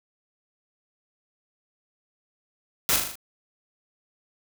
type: noise with echo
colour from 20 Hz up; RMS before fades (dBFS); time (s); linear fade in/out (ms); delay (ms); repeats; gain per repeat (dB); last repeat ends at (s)
white; -22; 2.89-2.96; 0; 39; 5; -4; 3.155
effects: none